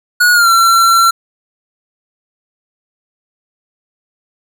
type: tone with pitch glide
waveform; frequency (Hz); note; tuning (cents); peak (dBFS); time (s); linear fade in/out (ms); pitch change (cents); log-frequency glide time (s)
square; 1454 to 1356.6; F#6 to E6; -31 to +49; -7; 0.2-1.11; 10; -120; 0.33-0.49
effects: none